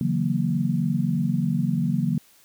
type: chord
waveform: sine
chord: F# dominant seventh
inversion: second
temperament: equal with one note detuned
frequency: 141.59 / 164.81 / 185 / 233.1 Hz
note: C#3 / E3 / F#3 / A#3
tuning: +37 / 0 / 0 / 0 cents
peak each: -26 dBFS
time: 0.01-2.18 s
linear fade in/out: 2 ms
effects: white hiss -56 dBFS RMS until 2.44 s